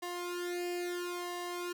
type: tone with flanger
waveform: sawtooth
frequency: 352.8 Hz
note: F4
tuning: 18 cents sharp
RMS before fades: -38 dBFS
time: 0.02-1.73 s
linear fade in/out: 10 ms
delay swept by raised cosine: 1.8 to 2.43 ms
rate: 0.74 Hz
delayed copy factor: +0.95
effects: none